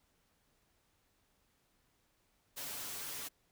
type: noise with comb filter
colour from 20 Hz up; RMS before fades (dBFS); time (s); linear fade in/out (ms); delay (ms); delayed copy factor
white; -43; 2.56-3.29; 20; 7; +0.65
effects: pink hiss -75 dBFS RMS until 3.51 s